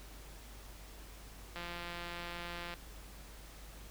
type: click train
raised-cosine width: 0.3 ms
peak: -27 dBFS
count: 205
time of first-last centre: 1.56-2.739 s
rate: 173 Hz
effects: added 50 Hz sine -51 dBFS peak until 3.9 s + pink hiss -55 dBFS RMS until 3.9 s